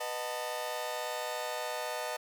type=chord; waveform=sawtooth; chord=B dominant seventh; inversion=none; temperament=just; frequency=493.9 / 617.4 / 740.8 / 889 Hz; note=B4 / D#5 / F#5 / A5; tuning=0 / -14 / +2 / +18 cents; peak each=-37 / -34 / -39 / -36 dBFS; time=0-2.17 s; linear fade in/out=10 ms; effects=none